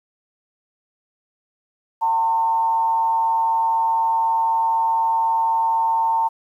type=tone with frequency modulation; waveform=sine; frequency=906 Hz; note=A#5; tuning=50 cents flat; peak=-16 dBFS; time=2.01-6.29 s; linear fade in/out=20 ms; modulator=155 Hz; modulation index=0.34; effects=9-bit